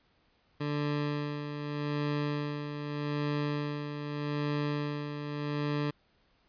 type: tone with tremolo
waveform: 20% pulse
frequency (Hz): 146.83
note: D3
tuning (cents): 0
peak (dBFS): -24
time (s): 0.6-5.91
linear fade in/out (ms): 10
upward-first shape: sine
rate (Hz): 0.82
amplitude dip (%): 55
effects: pink hiss -69 dBFS RMS until 6.48 s + resampled to 11025 Hz